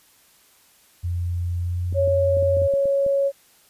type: tone with pitch glide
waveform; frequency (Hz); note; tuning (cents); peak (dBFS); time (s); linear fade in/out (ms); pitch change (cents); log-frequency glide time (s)
sine; 87.31 to 88.78; F2 to F2; 0 to +29; -22; 1.03-2.68; 20; +29; 1.6-1.85
type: clicks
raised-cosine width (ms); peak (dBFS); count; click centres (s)
3; -24; 9; 1.926 / 2.076 / 2.37 / 2.426 / 2.569 / 2.619 / 2.738 / 2.856 / 3.064
type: tone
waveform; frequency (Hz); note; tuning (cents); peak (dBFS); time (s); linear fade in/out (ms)
sine; 554.4; C#5; 0; -17; 1.94-3.32; 50
effects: white hiss -56 dBFS RMS until 3.69 s + resampled to 32000 Hz